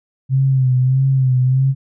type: tone with vibrato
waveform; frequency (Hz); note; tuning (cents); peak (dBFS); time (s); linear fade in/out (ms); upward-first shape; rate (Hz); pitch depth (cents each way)
sine; 130.9; C3; +1; -11; 0.29-1.75; 50; sine; 1.6; 54
effects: none